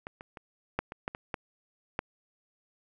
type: clicks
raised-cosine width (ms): 0.5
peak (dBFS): -23 / -28 / -28 / -13 / -24 / -17 / -23 / -17 / -14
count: 9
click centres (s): 0.069 / 0.209 / 0.372 / 0.79 / 0.921 / 1.079 / 1.149 / 1.342 / 1.991
effects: none